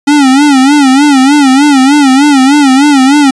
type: tone with vibrato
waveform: square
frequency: 277.2 Hz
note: C#4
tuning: in tune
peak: -3 dBFS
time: 0.07-3.31 s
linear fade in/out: 10 ms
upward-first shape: sine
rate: 3.3 Hz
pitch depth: 120 cents each way
effects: resampled to 22050 Hz